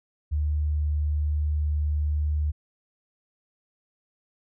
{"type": "tone", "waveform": "sine", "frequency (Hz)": 74.9, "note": "D2", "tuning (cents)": 35, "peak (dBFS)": -22, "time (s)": [0.31, 2.52], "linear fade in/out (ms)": 20, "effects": []}